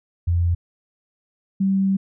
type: tone pair in turn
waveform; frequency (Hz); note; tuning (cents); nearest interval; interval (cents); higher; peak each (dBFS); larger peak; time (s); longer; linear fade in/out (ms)
sine; 86.2 / 193.51; F2 / G3; -22 / -22; octave + major second; 1400; second; -16; neither; 0.27-0.55 / 1.6-1.97; second; 10
effects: none